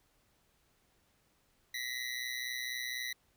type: ring-modulated tone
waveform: 25% pulse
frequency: 1967 Hz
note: B6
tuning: 7 cents flat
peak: -30 dBFS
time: 1.74-3.13 s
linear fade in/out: 5 ms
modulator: 62 Hz
effects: pink hiss -72 dBFS RMS until 3.36 s